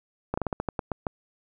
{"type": "slowing click train", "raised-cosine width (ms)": 1, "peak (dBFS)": -13, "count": 10, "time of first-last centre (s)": [0.34, 1.068], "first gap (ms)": 35, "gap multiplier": 1.2, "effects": []}